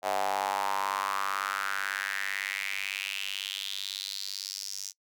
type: tone with high-pass filter sweep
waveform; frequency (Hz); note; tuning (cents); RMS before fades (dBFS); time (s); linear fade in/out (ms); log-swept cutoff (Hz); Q
square; 49; G1; 0; -33; 0.02-4.93; 50; 680 to 5900; 4.5
effects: noise-tail reverb RT60 0.1 s tail -23 dB re dry